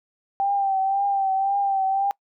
sine tone with vibrato, 784 Hz, G5, in tune, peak -19 dBFS, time 0.4-2.11 s, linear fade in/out 0 ms, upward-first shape triangle, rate 1.9 Hz, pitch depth 48 cents each way, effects noise-tail reverb RT60 0.1 s tail -25 dB re dry

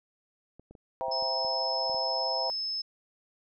clicks, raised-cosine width 2 ms, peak -36 dBFS, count 8, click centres 0.596 / 0.71 / 0.752 / 1.083 / 1.225 / 1.448 / 1.897 / 1.946 s
sine chord, C dominant seventh, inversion none, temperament equal with one note detuned, 523.3 / 659.3 / 784 / 945.3 Hz, C5 / E5 / G5 / Bb5, 0 / 0 / 0 / +24 cents, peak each -35 dBFS, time 1.01-2.5 s, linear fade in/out 0 ms
sine tone, 5220 Hz, E8, 18 cents flat, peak -30 dBFS, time 1.11-2.82 s, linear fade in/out 10 ms
effects none

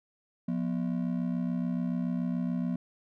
triangle ring-modulated tone, 210 Hz, G#3, 19 cents sharp, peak -23 dBFS, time 0.48-2.76 s, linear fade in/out 5 ms, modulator 33.5 Hz, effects none

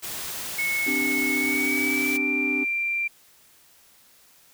white noise, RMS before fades -33 dBFS, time 0.02-2.18 s, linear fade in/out 20 ms
sine tone with pitch glide, 2195 to 2366 Hz, C#7 to D7, -18 to +12 cents, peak -23 dBFS, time 0.58-3.08 s, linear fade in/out 10 ms, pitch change +130 cents, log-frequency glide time 1.32-2.29 s
triangle chord, C suspended second, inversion none, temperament equal with one note detuned, 258 / 293.7 / 392 Hz, C4 / D4 / G4, -24 / 0 / 0 cents, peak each -28 / -27 / -32 dBFS, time 0.86-2.65 s, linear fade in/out 20 ms
effects white hiss -56 dBFS RMS until 4.53 s

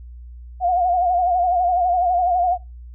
sine tone with vibrato, 716 Hz, F5, 43 cents sharp, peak -15 dBFS, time 0.6-2.58 s, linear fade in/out 50 ms, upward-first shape sine, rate 12 Hz, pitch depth 68 cents each way, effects noise-tail reverb RT60 0.2 s tail -19 dB re dry + added 60 Hz sine -35 dBFS peak until 2.94 s

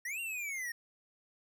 square linear two-way sweep, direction up then down, 1830 to 2794 to 1830 Hz, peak -37 dBFS, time 0.05-0.72 s, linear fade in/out 5 ms, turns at 0.2 s, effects none

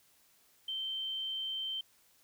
triangle tone, 3115 Hz, G7, 12 cents flat, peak -31 dBFS, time 0.68-1.81 s, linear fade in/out 5 ms, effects tanh soft clip ceiling -33 dBFS + white hiss -67 dBFS RMS until 2.23 s

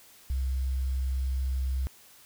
sine tone with quantisation, 65.41 Hz, C2, in tune, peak -26 dBFS, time 0.3-1.87 s, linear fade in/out 0 ms, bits 9, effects white hiss -55 dBFS RMS until 2.25 s

